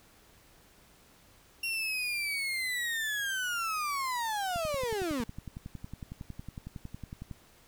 35% pulse linear sweep, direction down, 2760 to 216.7 Hz, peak -29 dBFS, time 1.63-5.24 s, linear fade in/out 5 ms
click train, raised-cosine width 5 ms, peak -28 dBFS, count 31, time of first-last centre 4.56-7.312 s, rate 10.9 Hz
effects pink hiss -60 dBFS RMS until 7.67 s

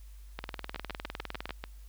two click trains, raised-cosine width 0.3 ms, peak -20 / -21 dBFS, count 23 / 7, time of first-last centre 0.39-1.507 / 0.76-1.64 s, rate 19.7 / 6.82 Hz, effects added 50 Hz sine -46 dBFS peak until 1.88 s + white hiss -64 dBFS RMS until 1.88 s

